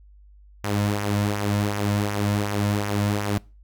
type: tone with flanger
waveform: sawtooth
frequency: 102.7 Hz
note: G#2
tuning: 19 cents flat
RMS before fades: -24 dBFS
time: 0.64-3.38 s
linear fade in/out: 0 ms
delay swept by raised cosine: 0.23 to 2.63 ms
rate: 2.7 Hz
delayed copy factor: -0.55
effects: noise-tail reverb RT60 0.3 s tail -23 dB re dry + added 50 Hz sine -47 dBFS peak until 3.63 s